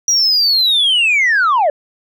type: linear sweep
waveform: sine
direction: down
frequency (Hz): 5800 to 554.4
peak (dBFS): -8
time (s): 0.08-1.7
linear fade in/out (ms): 2
effects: tanh soft clip ceiling -8 dBFS